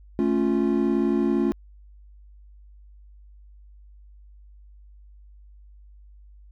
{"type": "chord", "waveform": "triangle", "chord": "A augmented", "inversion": "none", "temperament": "equal with one note detuned", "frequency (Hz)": [219.4, 277.2, 349.2], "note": ["A3", "C#4", "E#4"], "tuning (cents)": [-5, 0, 0], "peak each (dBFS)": -22, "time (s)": [0.19, 1.52], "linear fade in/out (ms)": 0, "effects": ["added 50 Hz sine -46 dBFS peak until 6.51 s"]}